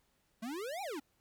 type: exponential two-way sweep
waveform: square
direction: up then down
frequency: 211.8 to 837 to 260.3 Hz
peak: -39 dBFS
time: 0.42-1 s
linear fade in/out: 10 ms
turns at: 0.82 s
effects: pink hiss -75 dBFS RMS until 1.2 s